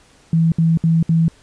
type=tone bursts; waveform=sine; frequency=164 Hz; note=E3; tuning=9 cents flat; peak=-11 dBFS; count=4; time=0.33-1.282 s; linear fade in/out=2 ms; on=190 ms; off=64 ms; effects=pink hiss -51 dBFS RMS until 1.42 s + resampled to 22050 Hz